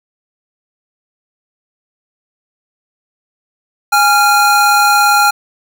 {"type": "tone pair together", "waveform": "square", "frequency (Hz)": [825, 1387.5], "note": ["G#5", "F6"], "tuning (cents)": [-12, -12], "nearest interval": "major sixth", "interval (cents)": 900, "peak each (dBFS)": -11, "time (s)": [3.92, 5.31], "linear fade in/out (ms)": 10, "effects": ["7-bit"]}